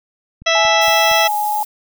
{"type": "click train", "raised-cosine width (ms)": 5, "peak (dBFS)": -25, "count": 4, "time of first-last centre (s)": [0.42, 1.114], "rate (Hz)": 4.32}
{"type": "harmonic tone", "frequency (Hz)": 659.3, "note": "E5", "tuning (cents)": 0, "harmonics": [1, 2, 3, 4, 5, 6, 8, 9], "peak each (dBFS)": [-17, -21, -19, -20, -20, -24, -25, -26], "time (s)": [0.46, 1.28], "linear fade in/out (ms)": 10}
{"type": "tone with vibrato", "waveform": "sine", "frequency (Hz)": 840, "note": "G#5", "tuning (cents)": 19, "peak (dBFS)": -16, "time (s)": [0.55, 1.63], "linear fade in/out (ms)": 2, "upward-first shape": "triangle", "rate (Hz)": 2.1, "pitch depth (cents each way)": 9}
{"type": "noise", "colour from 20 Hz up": "violet", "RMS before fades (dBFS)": -28, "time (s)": [0.81, 1.65], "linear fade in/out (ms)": 10}
{"effects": []}